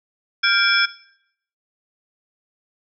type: tone cluster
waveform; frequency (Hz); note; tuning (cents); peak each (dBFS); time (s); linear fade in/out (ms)
sine; 1401 / 1590 / 2338 / 3367 / 5260; F6 / G6 / D7 / G#7 / E8; +5 / +24 / -8 / +23 / -5; -21; 0.43-0.86; 10
effects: noise-tail reverb RT60 0.7 s tail -19 dB re dry